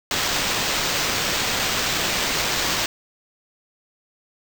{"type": "noise with sample-and-hold", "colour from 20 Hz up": "blue", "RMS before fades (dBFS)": -23, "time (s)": [0.11, 2.86], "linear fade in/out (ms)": 2, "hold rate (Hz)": 11025, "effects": []}